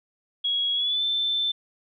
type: tone with pitch glide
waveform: sine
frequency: 3322 to 3540 Hz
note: G#7 to A7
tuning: 0 to +10 cents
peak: -22 dBFS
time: 0.44-1.52 s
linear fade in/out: 10 ms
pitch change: +110 cents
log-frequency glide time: 0.74-1.03 s
effects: none